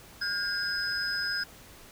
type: tone cluster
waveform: sine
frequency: 1433 / 1610 / 5050 Hz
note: F6 / G6 / D#8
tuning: +44 / +46 / +25 cents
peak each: -34 / -31 / -30 dBFS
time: 0.21-1.44 s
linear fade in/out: 10 ms
effects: tanh soft clip ceiling -23 dBFS + pink hiss -51 dBFS RMS until 1.91 s